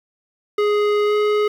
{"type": "tone with pitch glide", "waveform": "square", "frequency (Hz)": [416.3, 419.9], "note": ["G#4", "G#4"], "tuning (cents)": [4, 19], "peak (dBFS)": -16, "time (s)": [0.58, 1.48], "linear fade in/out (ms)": 5, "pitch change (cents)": 15, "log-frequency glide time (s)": [1.05, 1.14], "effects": ["low-pass 3000 Hz 12 dB/octave", "7-bit"]}